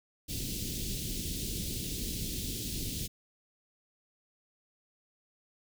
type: band-stop noise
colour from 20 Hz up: pink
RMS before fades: -36 dBFS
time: 0.28-3.08 s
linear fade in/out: 20 ms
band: 350 to 3200 Hz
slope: 24 dB/octave
effects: none

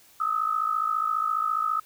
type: tone pair together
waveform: sine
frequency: 1244.5 / 1299.2 Hz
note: D#6 / E6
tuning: 0 / -26 cents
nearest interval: minor second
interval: 74 cents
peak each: -26 dBFS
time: 0.2-1.8 s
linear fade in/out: 5 ms
effects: white hiss -56 dBFS RMS until 1.85 s

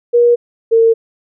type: tone pair in turn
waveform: sine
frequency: 477.7 / 455 Hz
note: A#4 / A#4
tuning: +42 / -42 cents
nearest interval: minor second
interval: 84 cents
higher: first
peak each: -6 dBFS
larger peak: neither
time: 0.13-0.36 / 0.71-0.94 s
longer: neither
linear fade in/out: 20 ms
effects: none

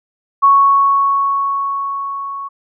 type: tone with level ramp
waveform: sine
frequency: 1108.7 Hz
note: C#6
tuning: in tune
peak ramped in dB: -5 to -23 dBFS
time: 0.42-2.49 s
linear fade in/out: 20 ms
effects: none

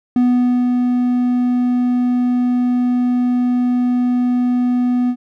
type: tone with ADSR envelope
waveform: triangle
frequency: 246.9 Hz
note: B3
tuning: in tune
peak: -8 dBFS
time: 0.16-5.16 s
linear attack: 3 ms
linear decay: 490 ms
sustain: -3 dB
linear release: 66 ms
effects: none

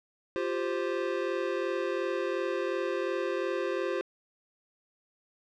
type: chord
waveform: square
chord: F suspended second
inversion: none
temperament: equal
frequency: 349.2 / 392 / 523.3 Hz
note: F4 / G4 / C5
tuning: 0 / 0 / 0 cents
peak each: -34 dBFS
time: 0.36-4.01 s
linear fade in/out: 0 ms
effects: low-pass 3000 Hz 12 dB/octave

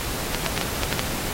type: clicks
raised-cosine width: 0.2 ms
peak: -4 dBFS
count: 7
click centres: 0.347 / 0.463 / 0.577 / 0.613 / 0.834 / 0.927 / 0.994 s
effects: pink hiss -29 dBFS RMS until 1.33 s + AAC 48 kbps

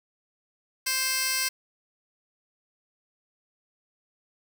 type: tone with high-pass filter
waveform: 15% pulse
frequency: 525 Hz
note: C5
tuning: 6 cents sharp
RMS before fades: -27 dBFS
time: 0.86-1.49 s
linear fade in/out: 10 ms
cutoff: 3100 Hz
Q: 0.75
effects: none

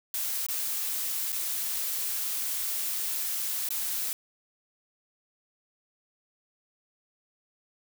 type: noise with dropouts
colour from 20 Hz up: blue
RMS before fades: -31 dBFS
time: 0.14-4.13 s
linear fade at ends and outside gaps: 1 ms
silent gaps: 0.465-0.486 / 1.321-1.327 / 3.688-3.705 s
effects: none

